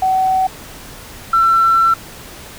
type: tone pair in turn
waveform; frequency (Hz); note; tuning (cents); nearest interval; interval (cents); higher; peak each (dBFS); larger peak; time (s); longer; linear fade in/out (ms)
sine; 755 / 1345.3; F#5 / E6; +35 / +35; minor seventh; 1000; second; -11 / -8; second; 0.02-0.47 / 1.33-1.94; second; 5
effects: tanh soft clip ceiling -4 dBFS + pink hiss -35 dBFS RMS until 2.58 s